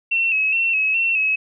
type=tone with vibrato; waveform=sine; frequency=2637 Hz; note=E7; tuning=in tune; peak=-16 dBFS; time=0.11-1.36 s; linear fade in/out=10 ms; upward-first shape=square; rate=2.4 Hz; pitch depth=46 cents each way; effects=none